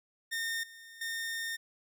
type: tone with level steps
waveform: sawtooth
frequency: 1826 Hz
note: A#6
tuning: 36 cents flat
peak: -29 / -46 / -31 dBFS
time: 0.31-1.57 s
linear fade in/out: 20 ms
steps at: 0.63 / 1.01 s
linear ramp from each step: 5 ms
effects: none